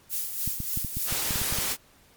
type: noise with tremolo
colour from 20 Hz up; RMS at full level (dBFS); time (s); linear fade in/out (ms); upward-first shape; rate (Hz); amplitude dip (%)
violet; -28; 0.09-1.11; 50; sine; 3.4; 55
type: clicks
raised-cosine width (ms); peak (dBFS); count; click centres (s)
5; -20; 11; 0.476 / 0.603 / 0.774 / 0.847 / 0.97 / 1.125 / 1.308 / 1.358 / 1.416 / 1.525 / 1.586
type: noise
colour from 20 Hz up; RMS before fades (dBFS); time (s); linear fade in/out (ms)
white; -28; 1.05-1.77; 50
effects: pink hiss -58 dBFS RMS until 2.16 s + MP3 96 kbps